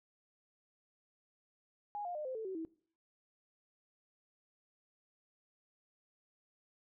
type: tone with pitch steps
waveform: sine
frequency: 826 / 706.7 / 604.7 / 517.4 / 442.6 / 378.7 / 324 Hz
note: G#5 / F5 / D#5 / C5 / A4 / F#4 / E4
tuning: -10 / +20 / -50 / -19 / +10 / +40 / -30 cents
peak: -38 dBFS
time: 1.95-2.65 s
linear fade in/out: 0 ms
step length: 100 ms
effects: noise-tail reverb RT60 0.5 s tail -21 dB re dry